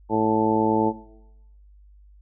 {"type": "harmonic tone", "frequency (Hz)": 109.7, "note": "A2", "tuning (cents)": -5, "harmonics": [1, 2, 3, 4, 5, 6, 7, 8], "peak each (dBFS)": [-32, -26, -24, -25, -29, -33, -32, -24], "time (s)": [0.09, 0.93], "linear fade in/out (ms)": 50, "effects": ["noise-tail reverb RT60 0.9 s tail -19 dB re dry", "added 50 Hz sine -48 dBFS peak until 2.21 s"]}